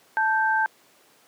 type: tone pair together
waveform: sine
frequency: 878.9 / 1566 Hz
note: A5 / G6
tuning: -2 / -2 cents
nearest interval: minor seventh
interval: 1000 cents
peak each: -22 dBFS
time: 0.17-0.66 s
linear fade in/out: 0 ms
effects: pink hiss -57 dBFS RMS until 1.27 s + high-pass 300 Hz 12 dB/octave